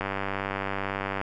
click train, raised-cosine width 0.5 ms, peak -14 dBFS, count 119, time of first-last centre 0.01-1.214 s, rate 98 Hz, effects none

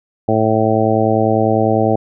harmonic tone, 110 Hz, A2, in tune, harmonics 1 / 2 / 3 / 4 / 5 / 6 / 7, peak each -19 / -19 / -19 / -19 / -19 / -19 / -19 dBFS, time 0.28-1.96 s, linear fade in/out 5 ms, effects none

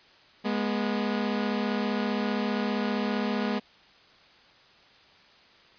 sawtooth tone pair together, 207.7 / 242.9 Hz, G#3 / B3, 0 / -29 cents, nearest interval minor third, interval 271 cents, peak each -24 / -26 dBFS, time 0.44-3.6 s, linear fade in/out 20 ms, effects white hiss -56 dBFS RMS until 5.78 s + resampled to 11025 Hz

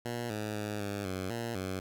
10% pulse tone with pitch steps, 119.2 / 106.5 / 104.9 / 101.2 / 93.6 / 116.9 / 94.1 Hz, A#2 / G#2 / G#2 / G#2 / F#2 / A#2 / F#2, +39 / +44 / +18 / -44 / +20 / +5 / +30 cents, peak -26 dBFS, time 0.05-1.8 s, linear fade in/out 5 ms, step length 250 ms, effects none

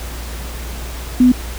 sine tone, 250.1 Hz, B3, 22 cents sharp, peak -6 dBFS, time 1.2-1.32 s, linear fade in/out 5 ms, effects added 59 Hz sine -26 dBFS peak until 1.58 s + pink hiss -32 dBFS RMS until 1.58 s

